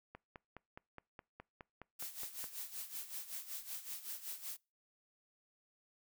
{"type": "click train", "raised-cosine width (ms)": 0.5, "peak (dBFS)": -34, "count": 12, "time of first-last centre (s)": [0.15, 2.442], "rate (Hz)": 4.8}
{"type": "noise with tremolo", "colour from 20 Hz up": "blue", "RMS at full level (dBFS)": -43, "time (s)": [1.99, 4.57], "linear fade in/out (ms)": 10, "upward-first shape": "sine", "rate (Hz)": 5.3, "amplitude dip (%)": 75}
{"effects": ["noise-tail reverb RT60 0.3 s tail -26 dB re dry"]}